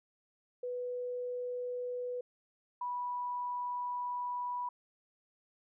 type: tone pair in turn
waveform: sine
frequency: 493.9 / 981.3 Hz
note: B4 / B5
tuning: 0 / -11 cents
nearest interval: octave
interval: 1189 cents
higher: second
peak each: -35 / -34 dBFS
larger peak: second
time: 0.63-2.21 / 2.81-4.69 s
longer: second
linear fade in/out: 5 ms
effects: none

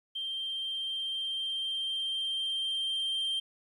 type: tone with level ramp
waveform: sine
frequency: 3158 Hz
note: G7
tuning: 12 cents sharp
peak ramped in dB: -32 to -26 dBFS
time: 0.15-3.4 s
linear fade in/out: 10 ms
effects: tanh soft clip ceiling -28 dBFS + 11-bit

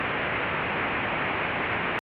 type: low-pass noise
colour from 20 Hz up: white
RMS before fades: -28 dBFS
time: 0-1.99 s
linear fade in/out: 0 ms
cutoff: 2600 Hz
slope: 48 dB/octave
effects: high-pass 80 Hz 12 dB/octave + AAC 48 kbps

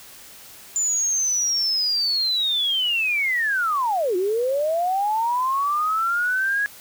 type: linear two-way sweep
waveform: sine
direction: down then up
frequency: 7120 to 349.2 to 1675 Hz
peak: -19 dBFS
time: 0.76-6.66 s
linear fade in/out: 0 ms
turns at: 4.16 s
effects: white hiss -44 dBFS RMS until 6.8 s

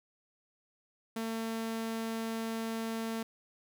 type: tone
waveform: sawtooth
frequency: 225 Hz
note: A3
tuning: 39 cents sharp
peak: -30 dBFS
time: 1.16-3.23 s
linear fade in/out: 5 ms
effects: none

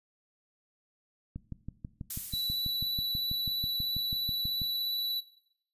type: click train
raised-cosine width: 5 ms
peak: -26 dBFS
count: 21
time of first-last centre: 1.36-4.617 s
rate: 6.14 Hz
type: noise with exponential decay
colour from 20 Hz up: violet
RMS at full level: -32 dBFS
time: 2.1-3.3 s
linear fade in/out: 5 ms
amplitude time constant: 260 ms
type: tone with vibrato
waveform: square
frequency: 3951 Hz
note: B7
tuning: in tune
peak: -31 dBFS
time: 2.32-5.21 s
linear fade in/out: 20 ms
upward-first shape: sine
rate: 17 Hz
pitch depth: 10 cents each way
effects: noise-tail reverb RT60 0.7 s tail -18 dB re dry + resampled to 32000 Hz

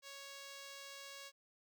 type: tone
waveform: 5% pulse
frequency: 554.4 Hz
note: C#5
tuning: in tune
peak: -38 dBFS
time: 0.02-1.32 s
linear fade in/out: 50 ms
effects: none

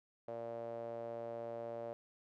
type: tone with band-pass filter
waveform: sawtooth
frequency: 116.3 Hz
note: A#2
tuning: 4 cents flat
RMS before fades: -44 dBFS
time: 0.28-1.93 s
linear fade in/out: 0 ms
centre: 580 Hz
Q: 5.3
effects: none

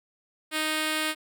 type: tone with notch filter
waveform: 5% pulse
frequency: 310.9 Hz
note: D#4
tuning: 1 cent flat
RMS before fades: -28 dBFS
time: 0.51-1.15 s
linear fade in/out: 50 ms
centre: 810 Hz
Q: 2
effects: none

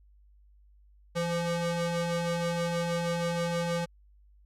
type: ring-modulated tone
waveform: 40% pulse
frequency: 341.7 Hz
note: F4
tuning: 38 cents flat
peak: -24 dBFS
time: 1.15-3.86 s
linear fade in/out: 20 ms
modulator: 174 Hz
effects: added 50 Hz sine -56 dBFS peak until 4.45 s + low-pass 9000 Hz 12 dB/octave

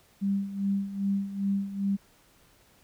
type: tone with tremolo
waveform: sine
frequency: 197.8 Hz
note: G3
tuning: 16 cents sharp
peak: -23 dBFS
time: 0.21-1.97 s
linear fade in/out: 20 ms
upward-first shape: sine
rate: 2.5 Hz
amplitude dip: 75%
effects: pink hiss -61 dBFS RMS until 2.83 s

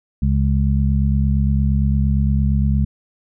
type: harmonic tone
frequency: 68.7 Hz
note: C#2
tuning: 15 cents flat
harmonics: 1 / 2 / 3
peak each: -16 / -19 / -21 dBFS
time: 0.22-2.85 s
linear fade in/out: 5 ms
effects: none

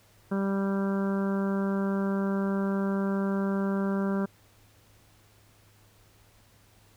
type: harmonic tone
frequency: 196.1 Hz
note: G3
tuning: 1 cent sharp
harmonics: 1 / 2 / 3 / 4 / 5 / 6 / 7 / 8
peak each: -26 / -33 / -37 / -46 / -41 / -44 / -42 / -44 dBFS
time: 0.31-4.26 s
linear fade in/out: 10 ms
effects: added 104 Hz sine -61 dBFS peak until 6.96 s + pink hiss -61 dBFS RMS until 6.96 s

